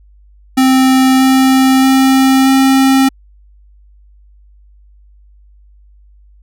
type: tone with pitch steps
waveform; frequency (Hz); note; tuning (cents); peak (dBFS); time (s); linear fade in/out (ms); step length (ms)
square; 261.6 / 263.4 / 265.3 / 267.1; C4 / C4 / C4 / C4; 0 / +12 / +24 / +36; -7; 0.57-3.09; 10; 630
effects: added 50 Hz sine -41 dBFS peak until 6.42 s